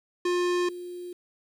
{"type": "tone pair in turn", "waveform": ["square", "sine"], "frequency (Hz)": [355.1, 355.1], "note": ["F4", "F4"], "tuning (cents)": [29, 29], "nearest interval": "unison", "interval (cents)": 0, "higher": "neither", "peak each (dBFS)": [-24, -35], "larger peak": "first", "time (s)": [[0.25, 0.69], [0.69, 1.13]], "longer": "neither", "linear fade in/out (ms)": 5, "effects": ["low-pass 7000 Hz 12 dB/octave", "9-bit"]}